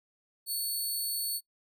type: tone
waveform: 10% pulse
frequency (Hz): 4435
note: C#8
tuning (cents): 0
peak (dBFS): -24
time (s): 0.46-1.41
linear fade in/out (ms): 50
effects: noise-tail reverb RT60 0.1 s tail -22 dB re dry